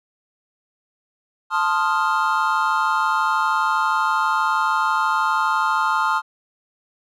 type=chord; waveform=triangle; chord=F dominant seventh; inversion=first; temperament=equal; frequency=880 / 1046.5 / 1244.5 / 1396.9 Hz; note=A5 / C6 / Eb6 / F6; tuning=0 / 0 / 0 / 0 cents; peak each=-21 dBFS; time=1.5-6.22 s; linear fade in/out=50 ms; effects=none